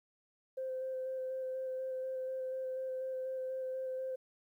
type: tone with vibrato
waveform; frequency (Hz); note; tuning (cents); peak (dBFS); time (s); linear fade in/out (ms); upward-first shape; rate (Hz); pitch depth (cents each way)
sine; 520; C5; -11; -35; 0.57-4.16; 10; square; 4.1; 10
effects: tanh soft clip ceiling -31 dBFS + 12-bit